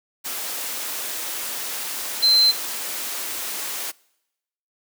sine tone in noise, 4100 Hz, C8, 36 cents flat, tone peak -13 dBFS, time 2.22-2.52 s, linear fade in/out 20 ms, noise white, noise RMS -29 dBFS, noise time 0.24-3.92 s, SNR +13 dB, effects noise-tail reverb RT60 0.9 s tail -25 dB re dry + high-pass 300 Hz 12 dB/octave

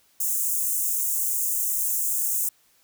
white high-pass noise, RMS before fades -25 dBFS, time 0.2-2.49 s, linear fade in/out 5 ms, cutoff 6600 Hz, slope 48 dB/octave, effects white hiss -62 dBFS RMS until 2.83 s

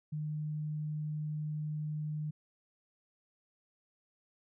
sine tone, 152 Hz, D#3, 40 cents flat, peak -34 dBFS, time 0.12-2.31 s, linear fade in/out 10 ms, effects none

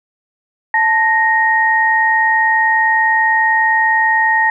sine tone pair together, 880 / 1864.7 Hz, A5 / A#6, 0 / 0 cents, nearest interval octave + minor second, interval 1300 cents, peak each -14 / -12 dBFS, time 0.74-4.5 s, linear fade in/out 2 ms, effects none

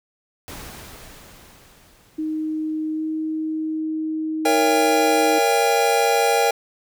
pink noise with exponential decay, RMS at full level -35 dBFS, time 0.48-3.8 s, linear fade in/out 0 ms, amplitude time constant 720 ms
sine tone with pitch glide, 311.9 to 314.4 Hz, D#4 to D#4, +4 to +18 cents, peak -22 dBFS, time 2.18-5.39 s, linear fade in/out 10 ms, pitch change +14 cents, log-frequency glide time 2.94-3.02 s
square chord, A# diminished seventh, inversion none, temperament just, 466.2 / 559.4 / 671.3 / 805.5 Hz, A#4 / C#5 / E5 / G5, 0 / +16 / +31 / +47 cents, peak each -21 / -25 / -26 / -20 dBFS, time 4.45-6.51 s, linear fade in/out 5 ms
effects none

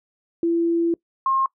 sine tone pair in turn, 336.7 / 1069 Hz, E4 / C6, +37 / +37 cents, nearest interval octave + minor sixth, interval 2000 cents, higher second, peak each -17 dBFS, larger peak neither, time 0.43-0.94 / 1.26-1.46 s, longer first, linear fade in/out 2 ms, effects noise-tail reverb RT60 0.1 s tail -23 dB re dry

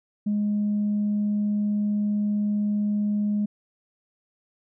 sine tone, 207.7 Hz, G#3, in tune, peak -20 dBFS, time 0.26-3.46 s, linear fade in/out 10 ms, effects tanh soft clip ceiling -18 dBFS

